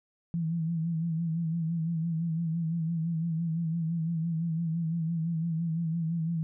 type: tone with vibrato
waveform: sine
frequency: 164.81 Hz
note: E3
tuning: in tune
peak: -27 dBFS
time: 0.34-6.43 s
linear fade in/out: 0 ms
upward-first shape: sine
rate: 5.9 Hz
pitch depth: 61 cents each way
effects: none